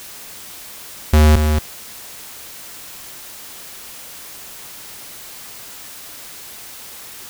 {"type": "tone pair in turn", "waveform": "square", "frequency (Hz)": [76.3, 76.3], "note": ["D#2", "D#2"], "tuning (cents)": [-33, -33], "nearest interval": "unison", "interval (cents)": 0, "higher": "neither", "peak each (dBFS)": [-8, -14], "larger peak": "first", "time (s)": [[1.13, 1.36], [1.36, 1.59]], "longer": "neither", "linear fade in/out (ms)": 5, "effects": ["white hiss -36 dBFS RMS until 7.29 s"]}